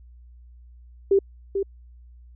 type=tone with echo; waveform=sine; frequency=393.1 Hz; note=G4; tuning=5 cents sharp; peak=-14 dBFS; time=1.11-1.19 s; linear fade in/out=5 ms; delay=440 ms; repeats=1; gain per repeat=-7 dB; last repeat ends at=1.63 s; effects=added 60 Hz sine -45 dBFS peak until 2.35 s